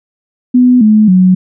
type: tone with pitch steps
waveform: sine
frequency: 249.2 / 214.4 / 184.54 Hz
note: B3 / A3 / F#3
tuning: +16 / -45 / -4 cents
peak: -3 dBFS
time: 0.54-1.35 s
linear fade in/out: 10 ms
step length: 270 ms
effects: none